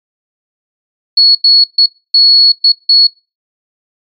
sine tone bursts at uneven times, 4371 Hz, C#8, 25 cents flat, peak -3 dBFS, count 6, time 1.17-1.35 / 1.44-1.64 / 1.78-1.86 / 2.14-2.52 / 2.64-2.72 / 2.89-3.07 s, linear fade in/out 5 ms, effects noise-tail reverb RT60 0.3 s tail -24 dB re dry + MP3 96 kbps

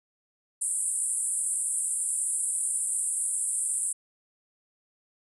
white band-pass noise, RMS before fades -29 dBFS, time 0.61-3.93 s, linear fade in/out 10 ms, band 8100 to 10000 Hz, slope 96 dB/octave, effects none

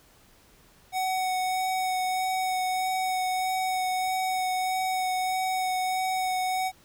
square tone with vibrato, 746 Hz, F#5, 14 cents sharp, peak -26 dBFS, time 0.92-6.72 s, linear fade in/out 50 ms, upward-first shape sine, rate 1.6 Hz, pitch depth 11 cents each way, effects pink hiss -58 dBFS RMS until 6.84 s

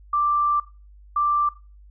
sine tone pair in turn, 1177 / 1177 Hz, D6 / D6, +3 / +3 cents, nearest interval unison, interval 0 cents, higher neither, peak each -18 dBFS, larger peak neither, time 0.13-0.6 / 1.16-1.49 s, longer first, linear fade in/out 5 ms, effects noise-tail reverb RT60 0.3 s tail -18 dB re dry + added 50 Hz sine -45 dBFS peak until 1.9 s

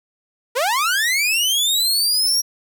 sawtooth linear sweep, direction up, 449.1 to 5690 Hz, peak -13 dBFS, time 0.55-2.42 s, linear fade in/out 20 ms, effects none

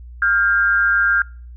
sine tone pair together, 1398 / 1605.8 Hz, F6 / G6, +1 / +41 cents, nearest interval major second, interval 240 cents, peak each -16 dBFS, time 0.22-1.22 s, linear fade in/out 2 ms, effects noise-tail reverb RT60 0.5 s tail -26 dB re dry + added 60 Hz sine -34 dBFS peak until 1.56 s

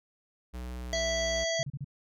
square tone with pitch glide, 61.74 to 59.26 Hz, B1 to A#1, 0 to +29 cents, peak -37 dBFS, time 0.53-1.45 s, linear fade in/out 20 ms, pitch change -71 cents, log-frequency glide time 0.8-1.18 s
harmonic tone, 659.3 Hz, E5, in tune, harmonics 1 / 3 / 5 / 7 / 9 / 10, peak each -30 / -35 / -37 / -38 / -40 / -40 dBFS, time 0.93-1.63 s, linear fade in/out 0 ms
sine tone with exponential decay, 4186 Hz, C8, in tune, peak -40 dBFS, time 0.95-1.16 s, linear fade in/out 1 ms, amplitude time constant 45 ms
sine tone bursts, 140 Hz, C#3, 18 cents sharp, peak -33 dBFS, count 4, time 1.59-1.845 s, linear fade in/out 5 ms, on 39 ms, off 33 ms
effects none

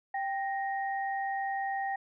sine tone pair together, 784.6 / 1866 Hz, G5 / A#6, +1 / +1 cents, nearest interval octave + minor third, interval 1500 cents, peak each -31 / -37 dBFS, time 0.14-1.96 s, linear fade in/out 5 ms, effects none

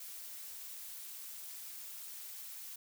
blue noise with amplitude modulation, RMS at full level -45 dBFS, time 0-2.76 s, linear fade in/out 5 ms, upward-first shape sine, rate 240 Hz, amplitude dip 50%, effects none

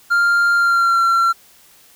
triangle tone with pitch glide, 1396.9 to 1361.8 Hz, F6 to F6, 0 to -44 cents, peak -10 dBFS, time 0.1-1.33 s, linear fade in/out 20 ms, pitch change -44 cents, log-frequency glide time 0.55-1.02 s, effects white hiss -49 dBFS RMS until 1.95 s

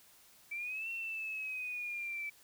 sine exponential two-way sweep, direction up then down, 2311 to 2722 to 2311 Hz, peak -37 dBFS, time 0.51-2.3 s, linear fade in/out 10 ms, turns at 0.9 s, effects white hiss -62 dBFS RMS until 2.43 s

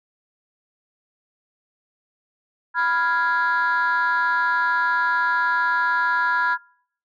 sine chord, F diminished, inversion second, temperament equal, 987.8 / 1396.9 / 1661.2 Hz, Cb6 / F6 / Ab6, 0 / 0 / 0 cents, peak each -21 dBFS, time 2.74-6.58 s, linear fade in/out 50 ms, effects noise-tail reverb RT60 0.6 s tail -24 dB re dry + tanh soft clip ceiling -13 dBFS

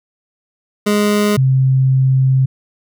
25% pulse / sine tone pair in turn, 207.7 / 132.02 Hz, G#3 / C3, 0 / +16 cents, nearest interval minor sixth, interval 784 cents, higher first, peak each -8 / -9 dBFS, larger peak first, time 0.86-1.37 / 1.37-2.46 s, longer second, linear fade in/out 10 ms, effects none

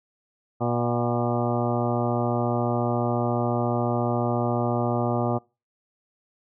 harmonic tone with a mistuned harmonic, 120 Hz, B2, 49 cents flat, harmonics 1 / 2 / 3 / 4 / 5 / 6 / 7 / 8 / 9 / 10, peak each -27 / -28 / -30 / -33 / -30 / -31 / -33 / -38 / -39 / -36 dBFS, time 0.6-5.39 s, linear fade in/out 20 ms, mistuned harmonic 7, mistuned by -54 cents, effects noise-tail reverb RT60 0.3 s tail -25 dB re dry

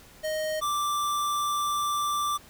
square tone pair in turn, 622.3 / 1174.7 Hz, D#5 / D6, 0 / 0 cents, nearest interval major seventh, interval 1100 cents, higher second, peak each -28 / -26 dBFS, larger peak second, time 0.23-0.61 / 0.61-2.38 s, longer second, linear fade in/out 20 ms, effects pink hiss -52 dBFS RMS until 2.49 s

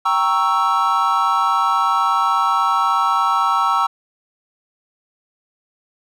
triangle chord, G diminished seventh, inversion none, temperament equal, 784 / 932.3 / 1108.7 / 1318.5 Hz, G5 / Bb5 / Db6 / Fb6, 0 / 0 / 0 / 0 cents, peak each -21 / -19 / -18 / -16 dBFS, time 0.05-3.87 s, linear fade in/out 10 ms, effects none

